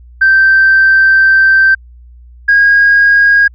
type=tone pair in turn; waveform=sine; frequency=1560 / 1635.2 Hz; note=G6 / G#6; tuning=-9 / -27 cents; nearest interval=minor second; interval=82 cents; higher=second; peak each=-3 dBFS; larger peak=neither; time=0.21-1.75 / 2.48-3.48 s; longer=first; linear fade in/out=10 ms; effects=tanh soft clip ceiling 0 dBFS + added 60 Hz sine -34 dBFS peak until 3.54 s